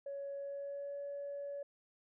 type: tone with pitch glide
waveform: sine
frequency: 559 to 566.8 Hz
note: C#5 to C#5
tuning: +14 to +38 cents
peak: -39 dBFS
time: 0.06-1.63 s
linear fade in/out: 5 ms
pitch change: +24 cents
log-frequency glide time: 0.36-0.98 s
effects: tanh soft clip ceiling -36 dBFS